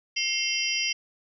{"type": "tone cluster", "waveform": "sine", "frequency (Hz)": [2126, 2714, 3107, 4912, 5630], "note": ["C7", "E7", "G7", "D#8", "F8"], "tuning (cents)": [27, 50, -16, -23, 13], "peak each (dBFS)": -31, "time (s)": [0.16, 0.93], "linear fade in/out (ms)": 10, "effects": []}